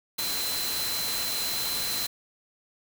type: tone in noise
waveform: sine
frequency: 4071 Hz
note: C8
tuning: 48 cents flat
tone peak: -31 dBFS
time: 0.18-2.07 s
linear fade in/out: 10 ms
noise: white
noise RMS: -31 dBFS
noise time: 0.18-2.07 s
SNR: -3 dB
effects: none